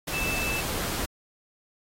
sine tone in noise, 2637 Hz, E7, in tune, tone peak -29 dBFS, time 0.13-0.61 s, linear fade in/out 10 ms, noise pink, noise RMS -31 dBFS, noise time 0.07-1.06 s, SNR -1 dB, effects AAC 48 kbps

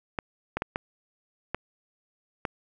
clicks, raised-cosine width 0.5 ms, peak -13 dBFS, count 6, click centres 0.188 / 0.57 / 0.621 / 0.759 / 1.546 / 2.452 s, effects none

